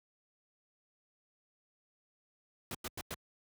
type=noise bursts; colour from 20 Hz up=pink; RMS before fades=-40 dBFS; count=4; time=2.71-3.143 s; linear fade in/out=2 ms; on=37 ms; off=95 ms; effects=high-pass 60 Hz 12 dB/octave